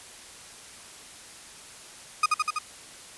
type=tone with echo; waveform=35% pulse; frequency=1239 Hz; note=D#6; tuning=8 cents flat; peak=-16 dBFS; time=2.23-2.26 s; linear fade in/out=5 ms; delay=82 ms; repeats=4; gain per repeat=-2 dB; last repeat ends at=2.588 s; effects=white hiss -46 dBFS RMS until 3.17 s + resampled to 24000 Hz